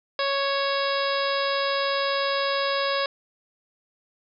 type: harmonic tone with a mistuned harmonic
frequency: 554.4 Hz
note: C#5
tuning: in tune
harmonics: 1 / 2 / 3 / 4 / 5 / 6 / 7 / 8 / 9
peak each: -26 / -28 / -31 / -36 / -36 / -35 / -33 / -38 / -34 dBFS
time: 0.19-3.06 s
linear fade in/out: 2 ms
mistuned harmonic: 5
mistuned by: -19 cents
effects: none